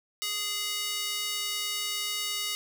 square tone with high-pass filter, 415.3 Hz, G#4, in tune, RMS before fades -32 dBFS, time 0.22-2.55 s, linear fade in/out 0 ms, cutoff 3000 Hz, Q 1.2, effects none

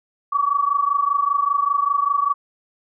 sine tone pair together, 1128.9 / 1154 Hz, C#6 / D6, +31 / -31 cents, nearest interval unison, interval 38 cents, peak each -19 / -20 dBFS, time 0.32-2.34 s, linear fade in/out 10 ms, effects none

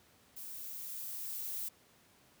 violet noise with level ramp, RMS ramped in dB -46 to -39 dBFS, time 0.36-1.69 s, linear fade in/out 10 ms, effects pink hiss -65 dBFS RMS until 2.4 s + high-pass 80 Hz 12 dB/octave

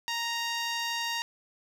10% pulse tone with low-pass filter, 932.3 Hz, A#5, in tune, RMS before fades -32 dBFS, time 0.08-1.22 s, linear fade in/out 0 ms, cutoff 11000 Hz, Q 0.61, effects none

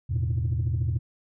sine chord, E suspended fourth, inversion none, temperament just, 82.41 / 109.88 / 123.61 Hz, E2 / A2 / B2, 0 / -2 / +2 cents, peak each -26 dBFS, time 0.09-0.99 s, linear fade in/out 20 ms, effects tanh soft clip ceiling -19 dBFS

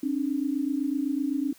sine tone pair together, 270.6 / 298.5 Hz, C#4 / D4, -42 / +28 cents, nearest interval major second, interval 170 cents, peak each -27 / -28 dBFS, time 0.03-1.53 s, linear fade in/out 5 ms, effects white hiss -56 dBFS RMS until 1.58 s

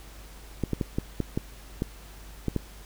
clicks, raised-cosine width 3 ms, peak -13 dBFS, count 9, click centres 0.637 / 0.733 / 0.812 / 0.985 / 1.203 / 1.375 / 1.821 / 2.483 / 2.563 s, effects added 50 Hz sine -45 dBFS peak until 2.85 s + pink hiss -50 dBFS RMS until 2.85 s

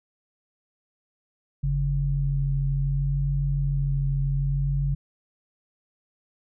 sine tone pair together, 46.75 / 139.6 Hz, F#1 / C#3, +19 / +13 cents, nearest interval octave + perfect fifth, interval 1894 cents, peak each -26 / -23 dBFS, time 1.63-4.95 s, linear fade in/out 10 ms, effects none

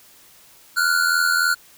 square tone pair together, 1398 / 1481.4 Hz, F6 / F#6, +1 / +2 cents, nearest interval minor second, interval 101 cents, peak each -20 dBFS, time 0.76-1.55 s, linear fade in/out 20 ms, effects white hiss -50 dBFS RMS until 1.77 s

